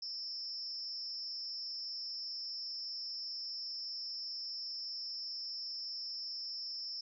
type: tone with amplitude modulation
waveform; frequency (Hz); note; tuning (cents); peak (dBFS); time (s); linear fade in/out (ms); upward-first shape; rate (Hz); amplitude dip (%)
sine; 5274; E8; 0; -35; 0.02-7.01; 5; sine; 275; 100
effects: none